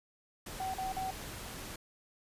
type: noise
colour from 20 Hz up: pink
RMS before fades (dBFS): -44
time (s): 0.46-1.76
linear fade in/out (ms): 5
type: tone bursts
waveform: sine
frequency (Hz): 759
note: F#5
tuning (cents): +44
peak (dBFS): -34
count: 3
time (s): 0.6-1.106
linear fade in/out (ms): 2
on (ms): 140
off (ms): 43
effects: resampled to 32000 Hz